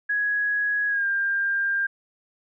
sine tone with pitch glide, 1668 to 1597.3 Hz, G#6 to G6, +7 to +32 cents, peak -21 dBFS, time 0.09-1.87 s, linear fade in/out 10 ms, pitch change -75 cents, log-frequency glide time 0.88-1.06 s, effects none

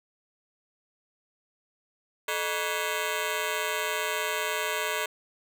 10% pulse ring-modulated tone, 523.3 Hz, C5, in tune, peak -16 dBFS, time 2.28-5.06 s, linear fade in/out 5 ms, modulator 87.6 Hz, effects none

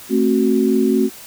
sine chord, F# diminished, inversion first, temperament just, 222 / 266.4 / 370 Hz, A3 / C4 / F#4, +16 / +31 / 0 cents, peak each -17 dBFS, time 0.09-1.1 s, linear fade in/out 50 ms, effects white hiss -38 dBFS RMS until 1.26 s

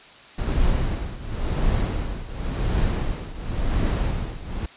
brown noise with tremolo, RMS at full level -20 dBFS, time 0.38-4.66 s, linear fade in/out 5 ms, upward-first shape triangle, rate 0.93 Hz, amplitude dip 85%, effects white hiss -46 dBFS RMS until 4.76 s + resampled to 8000 Hz

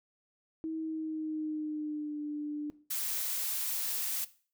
sine tone with pitch glide, 320 to 296.9 Hz, D#4 to D4, +49 to +19 cents, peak -33 dBFS, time 0.64-2.7 s, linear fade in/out 0 ms, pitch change -130 cents, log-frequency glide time 0.76-2.21 s
blue noise, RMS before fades -34 dBFS, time 2.9-4.25 s, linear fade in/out 10 ms
effects noise-tail reverb RT60 0.4 s tail -17 dB re dry

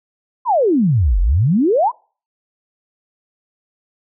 sine exponential two-way sweep, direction down then up, 1072 to 41.49 to 1072 Hz, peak -11 dBFS, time 0.45-1.92 s, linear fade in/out 50 ms, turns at 1.2 s, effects noise-tail reverb RT60 0.4 s tail -26 dB re dry

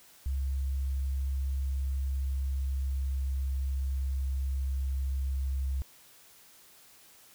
sine tone with pitch glide, 67.5 to 67 Hz, C#2 to C2, -45 to +42 cents, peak -28 dBFS, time 0.26-5.82 s, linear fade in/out 0 ms, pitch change -13 cents, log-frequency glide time 1.55-3.16 s, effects white hiss -57 dBFS RMS until 7.34 s

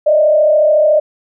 sine tone with frequency modulation, 610 Hz, D#5, 34 cents flat, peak -7 dBFS, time 0.06-1 s, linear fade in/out 10 ms, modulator 33.9 Hz, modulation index 0.77, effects none

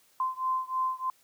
sine beating tone pair, 1035 / 1038.2 Hz, C6 / C6, -19 / -14 cents, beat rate 3.2 Hz, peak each -30 / -31 dBFS, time 0.2-1.1 s, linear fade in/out 2 ms, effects white hiss -64 dBFS RMS until 1.23 s + high-pass 80 Hz 12 dB/octave

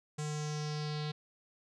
square tone with low-pass filter sweep, 150.6 Hz, D3, 44 cents sharp, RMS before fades -37 dBFS, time 0.18-1.12 s, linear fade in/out 10 ms, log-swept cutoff 7600 to 4000 Hz, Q 4.1, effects none

